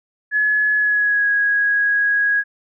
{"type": "tone with pitch glide", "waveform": "sine", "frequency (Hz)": [1700, 1655.4], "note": ["G#6", "G#6"], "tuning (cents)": [40, -6], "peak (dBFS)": -14, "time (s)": [0.31, 2.44], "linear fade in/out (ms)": 50, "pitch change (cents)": -46, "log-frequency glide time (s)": [0.76, 1.28], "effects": []}